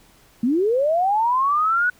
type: linear sweep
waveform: sine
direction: up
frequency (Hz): 220 to 1489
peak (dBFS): -16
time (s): 0.43-1.9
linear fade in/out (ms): 5
effects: pink hiss -54 dBFS RMS until 1.99 s